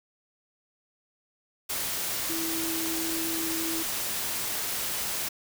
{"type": "tone in noise", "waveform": "sine", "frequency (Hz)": 327, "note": "E4", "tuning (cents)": -14, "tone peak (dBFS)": -32, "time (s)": [2.29, 3.83], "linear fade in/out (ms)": 10, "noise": "white", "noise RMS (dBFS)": -31, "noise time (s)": [1.69, 5.29], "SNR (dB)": -4, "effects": []}